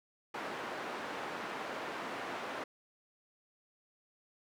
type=band-pass noise; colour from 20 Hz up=white; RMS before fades=-41 dBFS; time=0.34-2.64 s; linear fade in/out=5 ms; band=250 to 1400 Hz; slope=12 dB/octave; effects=none